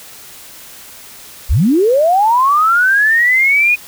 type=linear sweep; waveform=sine; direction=up; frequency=37.58 to 2487 Hz; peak=-8 dBFS; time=1.49-3.76 s; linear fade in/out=20 ms; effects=white hiss -36 dBFS RMS until 3.87 s